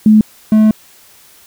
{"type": "tone pair in turn", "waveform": ["sine", "triangle"], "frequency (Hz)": [215.1, 216.3], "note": ["A3", "A3"], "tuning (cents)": [-39, -29], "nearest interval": "unison", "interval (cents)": 10, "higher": "second", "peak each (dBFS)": -3, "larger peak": "neither", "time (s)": [[0.06, 0.21], [0.52, 0.71]], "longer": "second", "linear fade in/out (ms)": 2, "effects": ["white hiss -44 dBFS RMS until 1.46 s"]}